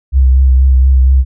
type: tone with vibrato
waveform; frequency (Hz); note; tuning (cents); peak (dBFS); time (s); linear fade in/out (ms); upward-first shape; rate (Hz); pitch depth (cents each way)
sine; 65.41; C2; 0; -4; 0.12-1.25; 50; triangle; 4.2; 39
effects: none